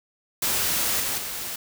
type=noise with level steps; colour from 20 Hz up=white; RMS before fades=-24 / -27 / -32 dBFS; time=0.42-1.56 s; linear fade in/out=5 ms; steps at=1 / 1.18 s; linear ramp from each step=2 ms; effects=none